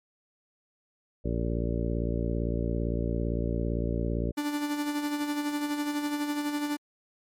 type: harmonic tone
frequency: 57.7 Hz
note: A#1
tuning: 17 cents flat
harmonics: 1 / 2 / 3 / 4 / 5 / 6 / 7 / 8 / 10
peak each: -30 / -33 / -35 / -36 / -37 / -38 / -38 / -39 / -40 dBFS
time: 1.24-4.32 s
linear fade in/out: 20 ms
type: tone with tremolo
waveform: 45% pulse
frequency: 293.7 Hz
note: D4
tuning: in tune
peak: -26 dBFS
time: 4.37-6.77 s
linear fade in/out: 10 ms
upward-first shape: sine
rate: 12 Hz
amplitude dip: 50%
effects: MP3 64 kbps